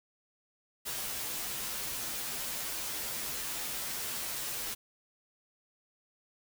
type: noise with comb filter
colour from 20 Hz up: white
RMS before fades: -37 dBFS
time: 0.85-4.75 s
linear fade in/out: 20 ms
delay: 11 ms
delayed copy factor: -0.75
effects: none